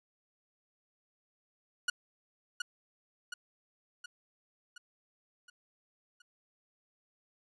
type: tone with echo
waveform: sawtooth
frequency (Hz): 1454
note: F#6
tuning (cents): -31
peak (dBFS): -24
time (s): 1.88-1.9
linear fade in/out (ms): 5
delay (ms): 720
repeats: 6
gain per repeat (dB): -5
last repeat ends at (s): 6.22
effects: resampled to 22050 Hz